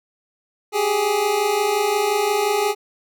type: tone pair together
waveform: 25% pulse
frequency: 392 / 417.7 Hz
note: G4 / G#4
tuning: 0 / +10 cents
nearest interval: minor second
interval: 110 cents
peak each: -20 / -15 dBFS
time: 0.72-2.75 s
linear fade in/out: 50 ms
effects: none